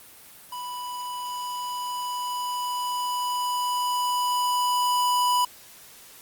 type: tone with level ramp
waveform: square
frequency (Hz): 987.8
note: B5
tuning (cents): 0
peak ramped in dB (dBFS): -33 to -20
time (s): 0.52-5.45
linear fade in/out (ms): 5
effects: white hiss -48 dBFS RMS until 6.21 s + Opus 32 kbps